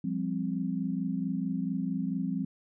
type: chord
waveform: sine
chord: F suspended second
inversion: none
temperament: equal with one note detuned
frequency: 174.61 / 199.08 / 261.6 Hz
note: F3 / G3 / C4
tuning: 0 / +27 / 0 cents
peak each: -33 dBFS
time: 0.04-2.45 s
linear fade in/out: 5 ms
effects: none